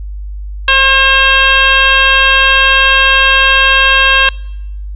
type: tone with frequency modulation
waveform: sine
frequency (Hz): 2149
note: C7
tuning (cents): +46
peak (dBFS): -5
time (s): 0.68-4.29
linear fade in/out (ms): 2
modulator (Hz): 539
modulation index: 2.2
effects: noise-tail reverb RT60 0.9 s tail -25 dB re dry + added 50 Hz sine -20 dBFS peak until 4.95 s